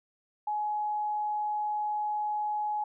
sine tone, 842 Hz, G#5, 24 cents sharp, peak -28 dBFS, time 0.47-2.84 s, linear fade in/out 5 ms, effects none

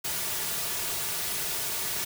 white noise with comb filter, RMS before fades -31 dBFS, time 0.04-2.05 s, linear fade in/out 10 ms, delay 3.8 ms, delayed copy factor -0.5, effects none

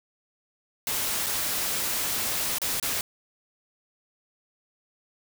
white noise with dropouts, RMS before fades -28 dBFS, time 0.87-3.01 s, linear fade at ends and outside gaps 1 ms, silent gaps 1.262-1.266 / 2.584-2.617 / 2.799-2.827 s, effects none

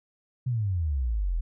sine exponential sweep, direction down, 130.81 to 38.89 Hz, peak -24 dBFS, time 0.46-1.41 s, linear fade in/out 10 ms, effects none

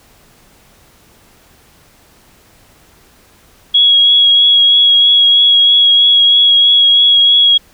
sine tone with vibrato, 3322 Hz, G#7, in tune, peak -5 dBFS, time 3.74-7.58 s, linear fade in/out 10 ms, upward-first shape triangle, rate 3.1 Hz, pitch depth 17 cents each way, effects pink hiss -47 dBFS RMS until 7.73 s

